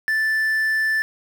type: tone with quantisation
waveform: triangle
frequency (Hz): 1760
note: A6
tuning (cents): 0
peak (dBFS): -16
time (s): 0.08-1.02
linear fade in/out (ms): 0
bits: 7
effects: none